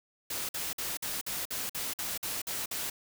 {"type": "noise bursts", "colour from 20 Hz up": "white", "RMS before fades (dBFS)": -35, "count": 11, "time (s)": [0.3, 2.9], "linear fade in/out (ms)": 5, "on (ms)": 190, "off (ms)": 51, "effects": []}